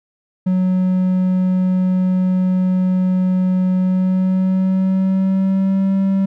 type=tone with pitch glide; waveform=triangle; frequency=184.6 to 193.67 Hz; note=F#3 to G3; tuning=-4 to -21 cents; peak=-11 dBFS; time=0.46-6.26 s; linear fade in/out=10 ms; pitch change=+83 cents; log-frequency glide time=3.76-5.95 s; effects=none